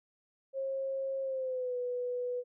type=tone with pitch glide; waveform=sine; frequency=538 to 493.3 Hz; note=C5 to B4; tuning=+48 to -2 cents; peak=-32 dBFS; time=0.53-2.44 s; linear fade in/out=50 ms; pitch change=-150 cents; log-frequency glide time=1.22-1.77 s; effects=none